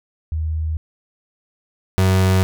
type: tone pair in turn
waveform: sine / 35% pulse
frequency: 78.9 / 94.07 Hz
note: D#2 / F#2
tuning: +25 / +29 cents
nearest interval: minor third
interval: 304 cents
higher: second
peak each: -19 / -11 dBFS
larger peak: second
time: 0.32-0.77 / 1.98-2.43 s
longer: neither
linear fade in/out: 0 ms
effects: none

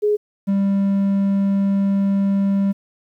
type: tone pair in turn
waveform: sine / triangle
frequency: 418.2 / 197.36 Hz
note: G#4 / G3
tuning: +12 / +12 cents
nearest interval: octave + minor second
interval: 1300 cents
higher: first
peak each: -14 / -13 dBFS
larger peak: second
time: 0.02-0.17 / 0.47-2.73 s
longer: second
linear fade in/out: 20 ms
effects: 9-bit

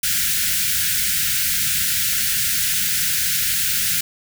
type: band-stop noise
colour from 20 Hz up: white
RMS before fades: -20 dBFS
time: 0.03-4.01 s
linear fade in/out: 5 ms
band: 210 to 1400 Hz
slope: 96 dB/octave
effects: none

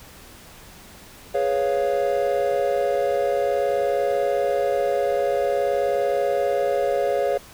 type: chord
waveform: triangle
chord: C# dominant seventh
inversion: second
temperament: equal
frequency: 415.3 / 493.9 / 554.4 / 698.5 Hz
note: G#4 / B4 / C#5 / E#5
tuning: 0 / 0 / 0 / 0 cents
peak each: -23 / -25 / -20 / -24 dBFS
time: 1.34-7.38 s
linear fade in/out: 10 ms
effects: tanh soft clip ceiling -8 dBFS + pink hiss -45 dBFS RMS until 7.53 s

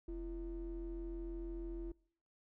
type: ring-modulated tone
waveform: triangle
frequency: 146.83 Hz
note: D3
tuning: in tune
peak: -35 dBFS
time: 0.08-1.92 s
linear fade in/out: 5 ms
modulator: 190 Hz
effects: noise-tail reverb RT60 0.6 s tail -25 dB re dry + tanh soft clip ceiling -33 dBFS

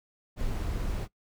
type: noise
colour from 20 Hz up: brown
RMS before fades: -31 dBFS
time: 0.36-1.08 s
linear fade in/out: 50 ms
effects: noise-tail reverb RT60 0.1 s tail -20 dB re dry

